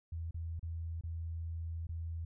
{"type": "tone with dropouts", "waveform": "sine", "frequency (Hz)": 82.6, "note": "E2", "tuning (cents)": 4, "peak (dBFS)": -37, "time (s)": [0.12, 2.25], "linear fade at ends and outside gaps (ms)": 5, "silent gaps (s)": [[0.31, 0.343], [0.595, 0.628], [1.011, 1.036], [1.87, 1.89]], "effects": []}